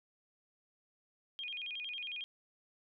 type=tone with vibrato; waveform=sine; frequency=2813 Hz; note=F7; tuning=12 cents sharp; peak=-39 dBFS; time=1.39-2.24 s; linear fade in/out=0 ms; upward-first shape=square; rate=11 Hz; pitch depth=230 cents each way; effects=none